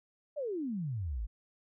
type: exponential sweep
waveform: sine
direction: down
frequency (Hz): 622.3 to 47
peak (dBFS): -33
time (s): 0.36-1.27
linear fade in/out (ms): 20
effects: none